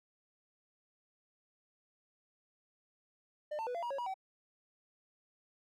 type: tone with pitch steps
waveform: triangle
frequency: 602 / 895 / 493.3 / 684 / 956 / 551 / 964 / 763 Hz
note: D5 / A5 / B4 / F5 / A#5 / C#5 / B5 / G5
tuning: +43 / +29 / -2 / -36 / +43 / -11 / -42 / -47 cents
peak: -34 dBFS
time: 3.51-4.142 s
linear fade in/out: 10 ms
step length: 79 ms
effects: none